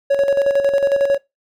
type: tone with tremolo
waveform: triangle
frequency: 557 Hz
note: C#5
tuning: 8 cents sharp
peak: -9 dBFS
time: 0.1-1.18 s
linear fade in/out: 10 ms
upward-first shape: square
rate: 11 Hz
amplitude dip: 55%
effects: noise-tail reverb RT60 0.2 s tail -22 dB re dry